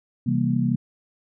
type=chord; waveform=sine; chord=C dominant seventh; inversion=none; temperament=just; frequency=130.81 / 163.52 / 196.22 / 235.5 Hz; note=C3 / E3 / G3 / Bb3; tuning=0 / -14 / +2 / +18 cents; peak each=-24 / -27 / -26 / -23 dBFS; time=0.26-0.76 s; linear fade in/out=10 ms; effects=none